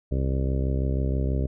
harmonic tone, 66.2 Hz, C2, 21 cents sharp, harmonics 1 / 2 / 3 / 4 / 5 / 6 / 7 / 8 / 9, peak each -24 / -28 / -35 / -34 / -39 / -36 / -40 / -42 / -40 dBFS, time 0.11-1.47 s, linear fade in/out 10 ms, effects none

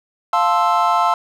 triangle chord, F major seventh, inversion none, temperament equal, 698.5 / 880 / 1046.5 / 1318.5 Hz, F5 / A5 / C6 / E6, 0 / 0 / 0 / 0 cents, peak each -17 dBFS, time 0.33-1.14 s, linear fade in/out 2 ms, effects none

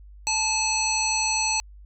harmonic tone with a mistuned harmonic, 864 Hz, A5, 32 cents flat, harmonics 1 / 3 / 5 / 7 / 9, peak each -28 / -28 / -28 / -28 / -28 dBFS, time 0.27-1.6 s, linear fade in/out 0 ms, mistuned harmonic 1, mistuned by +25 cents, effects added 50 Hz sine -43 dBFS peak until 1.85 s

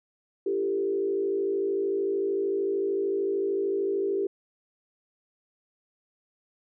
sine tone with frequency modulation, 393.4 Hz, G4, 6 cents sharp, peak -24 dBFS, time 0.46-4.27 s, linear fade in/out 5 ms, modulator 53.3 Hz, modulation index 0.84, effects none

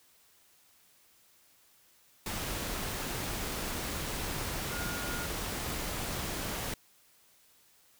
sine tone in noise, 1426 Hz, F6, 36 cents sharp, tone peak -40 dBFS, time 4.72-5.26 s, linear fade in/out 2 ms, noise pink, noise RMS -36 dBFS, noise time 2.26-6.74 s, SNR -7 dB, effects white hiss -64 dBFS RMS until 7.99 s

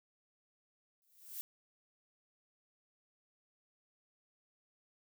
violet noise with exponential growth, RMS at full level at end -40 dBFS, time 1.02-1.41 s, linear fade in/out 0 ms, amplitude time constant 84 ms, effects none

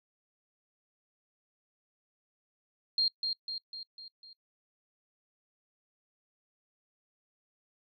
sine tone with echo, 4215 Hz, C8, 12 cents sharp, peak -24 dBFS, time 2.98-3.08 s, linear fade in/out 2 ms, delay 250 ms, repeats 5, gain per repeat -5 dB, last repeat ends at 4.33 s, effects noise-tail reverb RT60 0.1 s tail -25 dB re dry

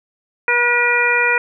harmonic tone, 482 Hz, B4, 42 cents flat, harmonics 1 / 2 / 3 / 4 / 5, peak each -22 / -22 / -18 / -19 / -17 dBFS, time 0.48-1.38 s, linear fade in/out 2 ms, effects none

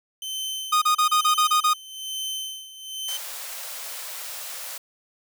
sawtooth tone with tremolo, 3078 Hz, G7, 32 cents flat, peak -24 dBFS, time 0.22-3.17 s, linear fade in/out 2 ms, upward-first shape sine, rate 1.1 Hz, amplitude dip 80%
45% pulse tone bursts, 1235 Hz, D#6, 13 cents flat, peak -17 dBFS, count 8, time 0.72-1.737 s, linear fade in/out 10 ms, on 100 ms, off 31 ms
white high-pass noise, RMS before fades -35 dBFS, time 3.08-4.78 s, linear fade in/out 5 ms, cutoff 480 Hz, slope 96 dB/octave
effects none

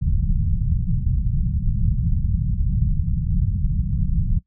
pink low-pass noise, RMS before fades -20 dBFS, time 0.01-4.39 s, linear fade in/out 10 ms, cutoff 180 Hz, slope 48 dB/octave, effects noise-tail reverb RT60 0.1 s tail -18 dB re dry

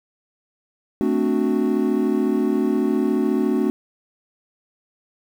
triangle chord, D dominant seventh, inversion second, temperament equal with one note detuned, 220 / 259.5 / 293.7 / 370 Hz, A3 / C4 / D4 / F#4, 0 / -14 / 0 / 0 cents, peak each -21 dBFS, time 1.01-3.7 s, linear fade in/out 0 ms, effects 8-bit

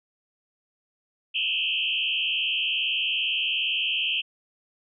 sine tone with frequency modulation, 2881 Hz, F#7, 47 cents flat, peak -23 dBFS, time 1.34-4.22 s, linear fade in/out 20 ms, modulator 79.9 Hz, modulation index 4.1, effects none

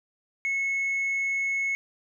sine tone with tanh clipping, 2191 Hz, C#7, 21 cents flat, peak -25 dBFS, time 0.45-1.75 s, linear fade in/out 0 ms, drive 1 dB, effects none

